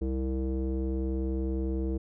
square tone with low-pass filter, 65.41 Hz, C2, in tune, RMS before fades -30 dBFS, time 0.01-1.98 s, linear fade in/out 10 ms, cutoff 390 Hz, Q 6.6, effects none

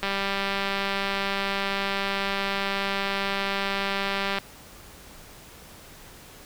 click train, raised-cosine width 0.3 ms, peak -11 dBFS, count 859, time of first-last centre 0.03-4.385 s, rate 197 Hz, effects pink hiss -47 dBFS RMS until 6.45 s

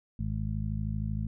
harmonic tone, 52.9 Hz, G#1, 33 cents sharp, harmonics 1 / 2 / 3 / 4, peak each -34 / -33 / -37 / -37 dBFS, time 0.19-1.27 s, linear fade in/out 5 ms, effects none

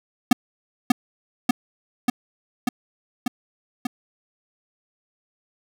square tone with echo, 246.7 Hz, B3, 2 cents flat, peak -10 dBFS, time 0.31-0.33 s, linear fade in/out 5 ms, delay 590 ms, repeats 6, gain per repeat -2 dB, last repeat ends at 3.87 s, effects none

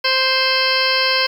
harmonic tone with a mistuned harmonic, 523.3 Hz, C5, in tune, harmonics 1 / 2 / 3 / 4 / 5 / 6 / 8 / 9 / 10, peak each -23 / -23 / -23 / -23 / -23 / -23 / -23 / -23 / -23 dBFS, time 0.04-1.27 s, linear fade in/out 10 ms, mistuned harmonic 9, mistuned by -23 cents, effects 7-bit

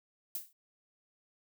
violet noise with exponential decay, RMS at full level -34 dBFS, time 0.35-0.53 s, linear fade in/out 2 ms, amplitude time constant 39 ms, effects none

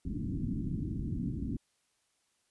white low-pass noise, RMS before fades -35 dBFS, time 0.05-1.57 s, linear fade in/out 5 ms, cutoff 290 Hz, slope 48 dB/octave, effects white hiss -75 dBFS RMS until 2.5 s + resampled to 24000 Hz

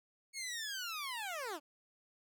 15% pulse linear sweep, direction down, 2217 to 271.4 Hz, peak -33 dBFS, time 0.33-1.6 s, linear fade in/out 50 ms, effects none

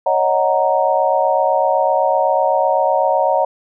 sine chord, D# minor seventh, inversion third, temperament equal, 554.4 / 622.3 / 740 / 932.3 Hz, C#5 / D#5 / F#5 / A#5, 0 / 0 / 0 / 0 cents, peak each -18 dBFS, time 0.06-3.45 s, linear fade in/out 5 ms, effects none

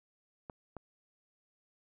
clicks, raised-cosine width 1 ms, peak -29 dBFS, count 2, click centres 0.498 / 0.767 s, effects none

